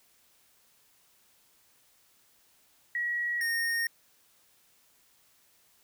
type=tone pair in turn; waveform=sine / square; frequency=1915 / 1849.8 Hz; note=A#6 / A#6; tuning=+46 / -14 cents; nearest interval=minor second; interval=60 cents; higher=first; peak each=-28 dBFS; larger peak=neither; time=2.95-3.41 / 3.41-3.87 s; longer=neither; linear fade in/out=2 ms; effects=white hiss -65 dBFS RMS until 5.83 s